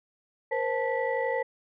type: tone cluster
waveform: sine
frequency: 475.5 / 527 / 878 / 1960 Hz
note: A#4 / C5 / A5 / B6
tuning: +34 / +12 / -4 / -14 cents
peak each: -30 / -29 / -32 / -33 dBFS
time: 0.51-1.43 s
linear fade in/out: 10 ms
effects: tanh soft clip ceiling -16 dBFS